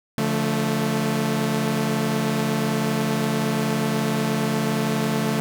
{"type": "chord", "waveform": "sawtooth", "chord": "D minor", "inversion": "none", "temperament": "equal with one note detuned", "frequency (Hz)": [143.89, 174.61, 220], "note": ["D3", "F3", "A3"], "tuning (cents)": [-35, 0, 0], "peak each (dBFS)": [-22, -24, -19], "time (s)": [0.18, 5.4], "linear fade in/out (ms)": 0, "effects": []}